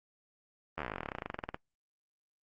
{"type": "slowing click train", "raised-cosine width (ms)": 0.5, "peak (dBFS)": -21, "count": 28, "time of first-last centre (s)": [0.78, 1.544], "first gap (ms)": 12, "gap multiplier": 1.06, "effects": ["noise-tail reverb RT60 0.1 s tail -22 dB re dry", "Opus 24 kbps"]}